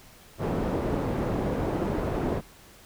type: low-pass noise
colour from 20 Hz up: white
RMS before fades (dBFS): -28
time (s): 0.38-2.42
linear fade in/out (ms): 50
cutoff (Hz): 470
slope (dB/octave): 12
effects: pink hiss -52 dBFS RMS until 2.85 s